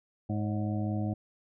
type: harmonic tone with a mistuned harmonic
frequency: 104.9 Hz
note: G#2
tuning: 18 cents sharp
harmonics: 1 / 2 / 3 / 5 / 6 / 7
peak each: -31 / -33 / -37 / -45 / -44 / -43 dBFS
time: 0.29-1.14 s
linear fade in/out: 10 ms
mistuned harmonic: 5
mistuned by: +71 cents
effects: none